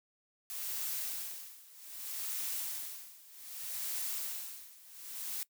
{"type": "noise with tremolo", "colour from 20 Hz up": "blue", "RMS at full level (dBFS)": -37, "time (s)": [0.5, 5.43], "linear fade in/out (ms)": 0, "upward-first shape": "sine", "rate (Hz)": 0.64, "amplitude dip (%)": 90, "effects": ["noise-tail reverb RT60 0.1 s tail -20 dB re dry"]}